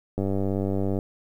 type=click train; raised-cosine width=2 ms; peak=-14 dBFS; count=80; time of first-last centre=0.18-0.989 s; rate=97.7 Hz; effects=9-bit